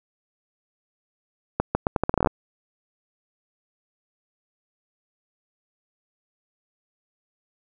accelerating click train, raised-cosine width 1 ms, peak -6 dBFS, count 13, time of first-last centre 1.6-2.272 s, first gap 150 ms, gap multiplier 0.79, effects none

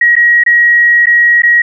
sine tone with dropouts, 1900 Hz, A#6, 33 cents sharp, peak -4 dBFS, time 0.01-1.62 s, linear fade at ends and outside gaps 5 ms, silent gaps 0.155-0.164 / 0.437-0.462 / 1.058-1.068 / 1.421-1.433 s, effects none

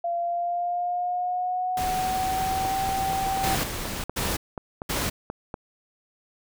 sine tone with pitch glide, 688 to 772.3 Hz, F5 to G5, -26 to -26 cents, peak -24 dBFS, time 0.04-3.55 s, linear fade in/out 5 ms, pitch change +200 cents, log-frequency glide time 0.17-2.83 s
pink noise, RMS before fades -32 dBFS, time 1.77-4.04 s, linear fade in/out 2 ms
click train, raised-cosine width 1 ms, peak -18 dBFS, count 13, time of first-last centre 2.65-5.542 s, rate 4.15 Hz
pink noise bursts, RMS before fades -27 dBFS, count 3, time 3.43-5.1 s, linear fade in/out 10 ms, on 210 ms, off 520 ms
effects none

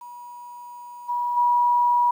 sine tone with level steps, 967 Hz, B5, 37 cents flat, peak -37 / -22 / -16 dBFS, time 0.01-2.11 s, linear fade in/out 5 ms, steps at 1.08 / 1.36 s, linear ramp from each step 20 ms, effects 9-bit

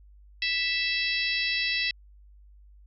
harmonic tone, 659 Hz, E5, 1 cent flat, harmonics 3 / 4 / 5 / 6 / 7 / 8, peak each -31 / -29 / -35 / -32 / -35 / -35 dBFS, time 0.42-1.91 s, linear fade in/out 2 ms, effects added 50 Hz sine -50 dBFS peak until 2.86 s

